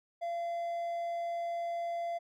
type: tone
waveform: triangle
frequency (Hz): 684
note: F5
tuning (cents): -36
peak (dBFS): -31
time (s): 0.21-2.19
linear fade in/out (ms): 20
effects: none